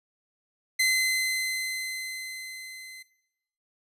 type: tone with level ramp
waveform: sawtooth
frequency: 2053 Hz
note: C7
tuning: 33 cents flat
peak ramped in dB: -17 to -39 dBFS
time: 0.79-3.03 s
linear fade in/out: 10 ms
effects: noise-tail reverb RT60 0.9 s tail -18 dB re dry + resampled to 32000 Hz